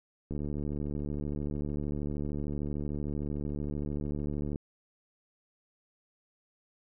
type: click train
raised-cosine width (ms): 3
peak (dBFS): -23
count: 312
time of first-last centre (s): 0.31-4.559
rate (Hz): 73.2
effects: none